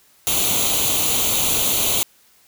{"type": "noise with comb filter", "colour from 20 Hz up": "white", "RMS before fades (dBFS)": -19, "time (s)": [0.27, 2.03], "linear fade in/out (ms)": 0, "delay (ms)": 0.29, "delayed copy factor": 0.75, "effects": ["white hiss -55 dBFS RMS until 2.47 s"]}